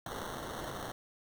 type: noise with sample-and-hold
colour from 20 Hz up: white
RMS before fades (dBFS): -41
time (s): 0.06-0.92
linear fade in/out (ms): 2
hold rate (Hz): 2450
effects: none